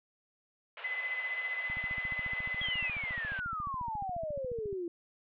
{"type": "band-pass noise", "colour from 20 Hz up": "white", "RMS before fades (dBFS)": -47, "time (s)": [0.77, 3.4], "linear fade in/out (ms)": 2, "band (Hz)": [480, 3100], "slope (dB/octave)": 48}
{"type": "tone with tremolo", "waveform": "sine", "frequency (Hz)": 2022, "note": "B6", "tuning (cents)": 40, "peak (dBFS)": -31, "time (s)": [0.84, 2.9], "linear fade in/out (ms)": 5, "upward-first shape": "sine", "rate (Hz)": 15, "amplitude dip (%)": 50}
{"type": "click train", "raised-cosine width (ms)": 5, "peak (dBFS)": -33, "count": 44, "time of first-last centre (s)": [1.7, 4.728], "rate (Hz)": 14.2}
{"type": "exponential sweep", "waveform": "sine", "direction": "down", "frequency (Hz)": [3335, 334.2], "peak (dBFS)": -34, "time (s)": [2.61, 4.88], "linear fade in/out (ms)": 2}
{"effects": []}